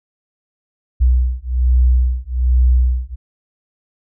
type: beating tone pair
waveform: sine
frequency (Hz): 61.74 / 62.94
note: B1 / B1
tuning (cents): 0 / +33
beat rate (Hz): 1.2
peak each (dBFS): -14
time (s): 1-3.16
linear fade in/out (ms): 20
effects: none